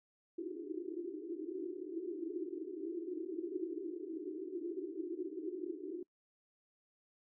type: band-pass noise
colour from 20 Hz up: pink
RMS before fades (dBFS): -42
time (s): 0.38-6.03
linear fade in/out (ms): 5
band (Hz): 310 to 390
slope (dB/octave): 96
effects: noise-tail reverb RT60 0.1 s tail -24 dB re dry